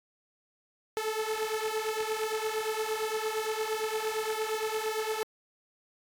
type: beating tone pair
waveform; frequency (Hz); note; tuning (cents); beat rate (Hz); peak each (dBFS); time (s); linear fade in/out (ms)
sawtooth; 432 / 440.7; A4 / A4; -32 / +3; 8.7; -29; 0.97-5.23; 0
effects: AAC 64 kbps